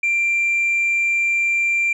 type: tone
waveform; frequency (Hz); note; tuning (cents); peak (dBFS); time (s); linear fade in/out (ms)
sine; 2367; D7; +13; -14; 0.03-1.93; 5
effects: tanh soft clip ceiling -14 dBFS